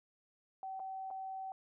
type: tone with dropouts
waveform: sine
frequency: 765 Hz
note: G5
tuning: 42 cents flat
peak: -40 dBFS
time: 0.63-1.52 s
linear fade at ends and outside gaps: 1 ms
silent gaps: 0.795-0.8 / 1.104-1.11 s
effects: none